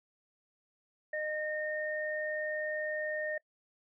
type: tone pair together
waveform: sine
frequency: 612.7 / 1836 Hz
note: D#5 / A#6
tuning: -27 / -27 cents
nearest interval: octave + perfect fifth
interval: 1900 cents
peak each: -35 / -36 dBFS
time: 1.13-3.38 s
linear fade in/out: 5 ms
effects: noise-tail reverb RT60 0.1 s tail -24 dB re dry